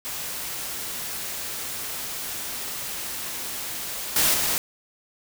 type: noise with level steps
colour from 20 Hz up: white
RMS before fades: -32 / -20 / -24 dBFS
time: 0.05-4.58 s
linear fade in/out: 0 ms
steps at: 4.16 / 4.34 s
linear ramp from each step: 2 ms
effects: none